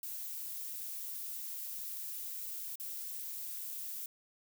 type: noise with dropouts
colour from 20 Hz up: violet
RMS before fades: -42 dBFS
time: 0.03-4.06 s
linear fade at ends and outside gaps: 2 ms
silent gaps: 2.756-2.798 s
effects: none